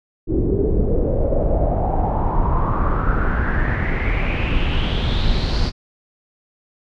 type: noise with low-pass filter sweep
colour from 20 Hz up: brown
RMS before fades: -18 dBFS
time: 0.27-5.72 s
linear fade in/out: 50 ms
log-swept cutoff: 340 to 4800 Hz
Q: 6.2
effects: none